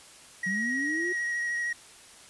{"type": "tone with vibrato", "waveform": "triangle", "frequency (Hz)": 1900, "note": "A#6", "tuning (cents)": 33, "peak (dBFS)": -26, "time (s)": [0.43, 1.73], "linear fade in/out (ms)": 5, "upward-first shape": "sine", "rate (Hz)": 13, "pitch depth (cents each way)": 16}
{"type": "linear sweep", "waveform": "sine", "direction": "up", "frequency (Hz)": [181, 366.1], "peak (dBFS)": -31, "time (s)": [0.46, 1.13], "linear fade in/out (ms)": 10}
{"effects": ["white hiss -51 dBFS RMS until 2.29 s", "resampled to 24000 Hz"]}